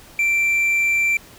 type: tone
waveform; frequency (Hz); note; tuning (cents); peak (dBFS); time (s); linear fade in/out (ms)
triangle; 2349; D7; 0; -14; 0.19-1.17; 2
effects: pink hiss -45 dBFS RMS until 1.38 s